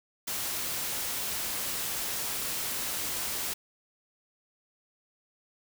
white noise, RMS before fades -33 dBFS, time 0.27-3.54 s, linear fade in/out 10 ms, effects none

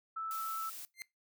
sine tone, 1317 Hz, E6, 2 cents flat, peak -36 dBFS, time 0.16-0.7 s, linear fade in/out 10 ms
blue noise, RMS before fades -46 dBFS, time 0.31-0.85 s, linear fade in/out 0 ms
sawtooth tone with exponential growth, 2093 Hz, C7, in tune, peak -34 dBFS, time 0.94-1.02 s, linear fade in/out 0 ms, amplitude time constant 17 ms
effects noise-tail reverb RT60 0.2 s tail -21 dB re dry

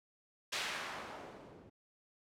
blue noise with low-pass filter sweep, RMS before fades -44 dBFS, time 0.52-1.7 s, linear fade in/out 10 ms, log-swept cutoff 3300 to 240 Hz, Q 0.84, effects none

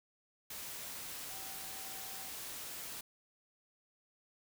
sine tone in noise, 770 Hz, G5, 31 cents flat, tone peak -55 dBFS, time 1.3-2.29 s, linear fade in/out 5 ms, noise white, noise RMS -45 dBFS, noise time 0.5-3.01 s, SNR -13 dB, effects none

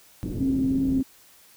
white low-pass noise, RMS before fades -31 dBFS, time 0.23-1.01 s, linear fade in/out 0 ms, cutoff 300 Hz, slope 24 dB/octave
sine tone with vibrato, 266.6 Hz, C4, 33 cents sharp, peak -21 dBFS, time 0.4-1.03 s, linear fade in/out 10 ms, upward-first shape sine, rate 3 Hz, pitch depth 10 cents each way
effects white hiss -54 dBFS RMS until 1.56 s

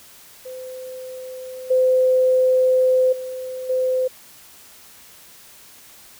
sine tone with level steps, 513 Hz, C5, 34 cents flat, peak -31 / -13 / -27 / -17 dBFS, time 0.45-4.08 s, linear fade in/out 10 ms, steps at 1.7 / 3.12 / 3.69 s, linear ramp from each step 10 ms, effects white hiss -46 dBFS RMS until 6.19 s

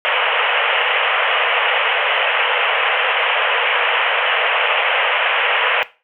white band-pass noise, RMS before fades -17 dBFS, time 0.05-5.83 s, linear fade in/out 0 ms, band 450 to 3100 Hz, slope 96 dB/octave, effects noise-tail reverb RT60 0.3 s tail -17 dB re dry

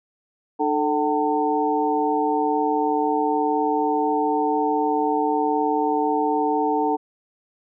sine tone cluster, 301.1 / 439.7 / 762 / 901 Hz, D4 / A4 / G5 / A5, +43 / -1 / -49 / +41 cents, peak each -24 dBFS, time 0.59-6.97 s, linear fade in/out 20 ms, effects none

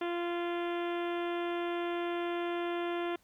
harmonic tone, 346.1 Hz, F4, 16 cents flat, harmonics 1 / 2 / 3 / 4 / 5 / 6 / 7 / 8 / 9 / 10, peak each -33 / -39 / -43 / -45 / -47 / -49 / -50 / -51 / -52 / -53 dBFS, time 0.01-3.16 s, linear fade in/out 5 ms, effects pink hiss -68 dBFS RMS until 3.23 s

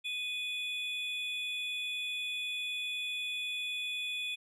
triangle tone pair together, 2489 / 3441 Hz, D#7 / A7, 0 / -39 cents, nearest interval tritone, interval 561 cents, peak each -35 / -36 dBFS, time 0.04-4.36 s, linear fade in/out 20 ms, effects resampled to 32000 Hz

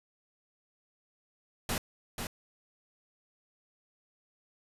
pink noise with echo, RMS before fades -32 dBFS, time 1.69-1.78 s, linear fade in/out 2 ms, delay 490 ms, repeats 1, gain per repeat -5 dB, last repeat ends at 2.27 s, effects resampled to 32000 Hz

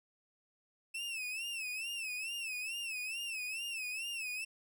40% pulse tone with vibrato, 2637 Hz, E7, in tune, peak -37 dBFS, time 0.94-4.45 s, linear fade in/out 10 ms, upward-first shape sine, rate 2.3 Hz, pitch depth 120 cents each way, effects none

